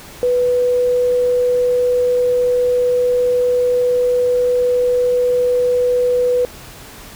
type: tone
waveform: sine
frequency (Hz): 493.9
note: B4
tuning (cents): 0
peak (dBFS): -12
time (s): 0.23-6.45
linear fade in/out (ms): 0
effects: pink hiss -37 dBFS RMS until 7.15 s